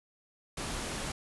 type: low-pass noise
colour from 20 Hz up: pink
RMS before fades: -37 dBFS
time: 0.57-1.12 s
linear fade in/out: 5 ms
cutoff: 11000 Hz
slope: 96 dB/octave
effects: none